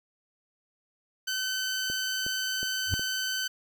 15% pulse tone, 1525 Hz, G6, 48 cents flat, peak -22 dBFS, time 1.27-3.48 s, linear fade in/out 10 ms
click train, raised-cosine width 2 ms, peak -26 dBFS, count 4, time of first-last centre 1.9-2.995 s, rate 2.74 Hz
triangle tone with exponential growth, 92.3 Hz, F#2, 4 cents flat, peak -18 dBFS, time 2.86-2.94 s, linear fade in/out 0 ms, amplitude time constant 16 ms
effects none

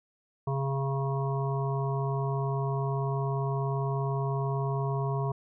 harmonic tone with a mistuned harmonic, 136.9 Hz, C#3, 21 cents flat, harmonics 1 / 3 / 5 / 7 / 8, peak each -28 / -35 / -38 / -38 / -40 dBFS, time 0.47-5.32 s, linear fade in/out 5 ms, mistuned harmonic 1, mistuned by -15 cents, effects none

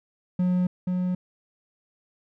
triangle tone pair in turn, 180.8 / 181.48 Hz, F#3 / F#3, -40 / -33 cents, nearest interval unison, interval 7 cents, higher second, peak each -18 / -21 dBFS, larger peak first, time 0.39-0.67 / 0.87-1.15 s, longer neither, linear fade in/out 5 ms, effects none

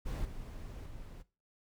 brown noise with level steps, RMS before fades -36 / -44 / -47 dBFS, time 0.05-1.23 s, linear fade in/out 20 ms, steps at 0.25 / 0.86 s, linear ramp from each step 2 ms, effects noise-tail reverb RT60 0.3 s tail -18 dB re dry

